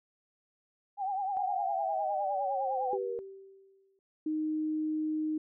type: tone with vibrato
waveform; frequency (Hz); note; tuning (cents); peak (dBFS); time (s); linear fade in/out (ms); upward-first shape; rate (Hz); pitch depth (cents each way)
sine; 784; G5; 0; -30; 0.97-2.98; 50; triangle; 9.8; 100
type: exponential sweep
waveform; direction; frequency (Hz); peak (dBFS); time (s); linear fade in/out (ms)
sine; down; 747 to 466.2; -34; 1.37-3.19; 0
type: tone with exponential decay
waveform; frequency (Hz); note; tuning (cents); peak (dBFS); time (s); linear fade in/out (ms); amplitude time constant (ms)
sine; 388.3; G4; -16; -30; 2.93-3.99; 1; 230
type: tone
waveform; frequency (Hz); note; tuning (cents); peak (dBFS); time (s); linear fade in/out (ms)
sine; 310; D#4; -6; -29; 4.26-5.38; 5
effects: none